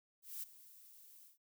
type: noise with ADSR envelope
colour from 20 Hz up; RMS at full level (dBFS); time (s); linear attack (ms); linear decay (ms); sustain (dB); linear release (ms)
violet; -43; 0.22-1.38; 210; 11; -17; 130
effects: none